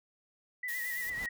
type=tone with vibrato; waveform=sine; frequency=1944 Hz; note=B6; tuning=28 cents flat; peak=-34 dBFS; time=0.63-1.29 s; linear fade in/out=5 ms; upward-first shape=sine; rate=9 Hz; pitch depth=55 cents each way
type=noise; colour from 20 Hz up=blue; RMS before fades=-43 dBFS; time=0.68-1.1 s; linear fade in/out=5 ms
type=noise with exponential growth; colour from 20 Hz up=pink; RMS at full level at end=-42 dBFS; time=0.7-1.26 s; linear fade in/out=1 ms; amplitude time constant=120 ms
effects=none